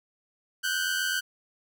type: tone pair together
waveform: sawtooth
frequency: 1473 / 1560.6 Hz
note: F#6 / G6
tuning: -8 / -8 cents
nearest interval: minor second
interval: 100 cents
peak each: -26 / -25 dBFS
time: 0.63-1.21 s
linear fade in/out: 20 ms
effects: none